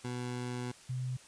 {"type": "tone pair in turn", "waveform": ["20% pulse", "sine"], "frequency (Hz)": [123.47, 127.46], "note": ["B2", "C3"], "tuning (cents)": [0, -45], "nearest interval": "minor second", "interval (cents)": 55, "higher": "second", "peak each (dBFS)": [-31, -33], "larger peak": "first", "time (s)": [[0.04, 0.72], [0.89, 1.17]], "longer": "first", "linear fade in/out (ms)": 10, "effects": ["white hiss -56 dBFS RMS until 1.27 s", "resampled to 22050 Hz"]}